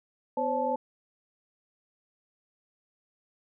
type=tone cluster; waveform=sine; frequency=251.6 / 521 / 564 / 872 Hz; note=B3 / C5 / C#5 / A5; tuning=+32 / -7 / +30 / -16 cents; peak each=-35 / -30 / -34 / -29 dBFS; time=0.37-0.76 s; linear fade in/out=5 ms; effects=none